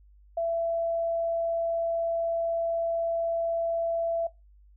sine tone, 669 Hz, E5, 25 cents sharp, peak -25 dBFS, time 0.37-4.27 s, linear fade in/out 5 ms, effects noise-tail reverb RT60 0.2 s tail -19 dB re dry + added 50 Hz sine -53 dBFS peak until 4.76 s

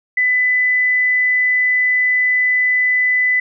sine tone, 2000 Hz, B6, 21 cents sharp, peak -12 dBFS, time 0.17-3.4 s, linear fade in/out 5 ms, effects none

